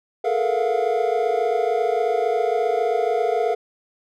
triangle tone cluster, 425.3 / 448.9 / 476.1 / 682 / 717 Hz, G#4 / A4 / A#4 / F5 / F5, +41 / +35 / +37 / -41 / +45 cents, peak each -23 dBFS, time 0.24-3.55 s, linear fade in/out 10 ms, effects none

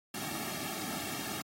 pink noise with comb filter, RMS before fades -38 dBFS, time 0.14-1.42 s, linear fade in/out 5 ms, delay 2 ms, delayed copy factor -0.95, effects high-pass 150 Hz 12 dB/octave + AAC 48 kbps

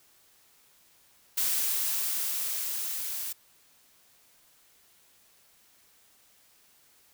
blue noise with level ramp, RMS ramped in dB -27 to -35 dBFS, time 1.37-3.33 s, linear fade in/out 10 ms, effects white hiss -62 dBFS RMS until 7.13 s

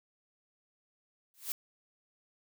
blue noise with exponential growth, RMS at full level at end -31 dBFS, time 1.34-1.52 s, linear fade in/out 0 ms, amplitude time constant 39 ms, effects none

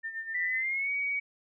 sine tone with tremolo, 1803 Hz, A6, 42 cents sharp, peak -32 dBFS, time 0.03-0.64 s, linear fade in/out 20 ms, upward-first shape sine, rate 8 Hz, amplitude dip 65%
sine tone with pitch glide, 1975.5 to 2256 Hz, B6 to C#7, 0 to +30 cents, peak -28 dBFS, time 0.34-1.2 s, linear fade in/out 10 ms, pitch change +230 cents, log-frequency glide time 0.45-0.91 s
effects none

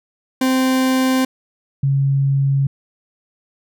40% pulse / sine tone pair in turn, 260.1 / 137.78 Hz, C4 / C#3, -10 / -10 cents, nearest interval major seventh, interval 1100 cents, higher first, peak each -13 dBFS, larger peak neither, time 0.41-1.25 / 1.83-2.67 s, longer neither, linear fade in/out 5 ms, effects none

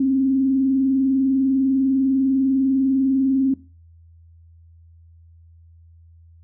sine tone with vibrato, 266.9 Hz, C4, 35 cents sharp, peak -15 dBFS, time 0-3.54 s, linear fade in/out 5 ms, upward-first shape triangle, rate 20 Hz, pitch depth 75 cents each way, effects noise-tail reverb RT60 0.3 s tail -17 dB re dry + added 83 Hz sine -46 dBFS peak until 6.43 s

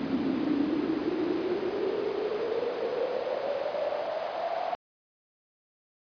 brown noise with high-pass filter sweep, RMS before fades -30 dBFS, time 0-4.75 s, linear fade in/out 0 ms, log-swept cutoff 260 to 720 Hz, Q 8.7, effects resampled to 11025 Hz

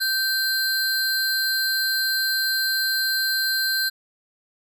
square tone pair together, 1554 / 4149 Hz, G6 / C8, -16 / -15 cents, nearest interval octave + perfect fourth, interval 1701 cents, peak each -24 dBFS, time 0-3.9 s, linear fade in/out 20 ms, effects none

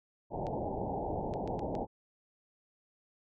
white low-pass noise, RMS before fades -36 dBFS, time 0.3-1.87 s, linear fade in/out 50 ms, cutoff 880 Hz, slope 96 dB/octave
clicks, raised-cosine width 0.2 ms, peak -32 dBFS, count 5, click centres 0.468 / 1.338 / 1.476 / 1.593 / 1.752 s
effects none

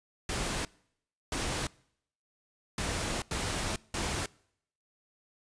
pink noise bursts at uneven times, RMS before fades -33 dBFS, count 5, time 0.29-0.65 / 1.32-1.67 / 2.78-3.22 / 3.31-3.76 / 3.94-4.26 s, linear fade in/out 2 ms, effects noise-tail reverb RT60 0.7 s tail -24 dB re dry + resampled to 22050 Hz

